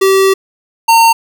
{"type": "tone pair in turn", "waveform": "square", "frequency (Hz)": [385.8, 913.6], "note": ["G4", "A#5"], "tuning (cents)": [-28, -35], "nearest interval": "octave + minor third", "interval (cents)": 1493, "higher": "second", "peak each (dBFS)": [-7, -5], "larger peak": "second", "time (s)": [[0.01, 0.34], [0.88, 1.13]], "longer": "first", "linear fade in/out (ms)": 10, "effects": []}